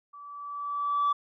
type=tone with level ramp; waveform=sine; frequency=1154 Hz; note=D6; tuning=31 cents flat; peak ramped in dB=-44 to -19 dBFS; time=0.13-1.13 s; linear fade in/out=10 ms; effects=tanh soft clip ceiling -20 dBFS